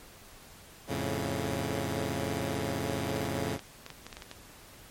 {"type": "chord", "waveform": "10% pulse", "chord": "F augmented", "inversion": "none", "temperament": "equal", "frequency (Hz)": [87.31, 110, 138.59], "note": ["F2", "A2", "C#3"], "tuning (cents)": [0, 0, 0], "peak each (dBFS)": [-27, -27, -26], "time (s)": [0.87, 3.59], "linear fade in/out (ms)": 50}
{"type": "clicks", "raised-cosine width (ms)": 0.2, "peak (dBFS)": -24, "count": 12, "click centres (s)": [3.1, 3.168, 3.217, 3.257, 3.593, 3.864, 3.903, 4.066, 4.128, 4.169, 4.222, 4.314]}
{"effects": ["pink hiss -52 dBFS RMS until 4.9 s", "MP3 64 kbps"]}